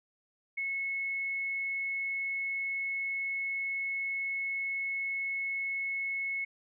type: tone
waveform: sine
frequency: 2191 Hz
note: C#7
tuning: 21 cents flat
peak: -31 dBFS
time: 0.57-6.45 s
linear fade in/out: 10 ms
effects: none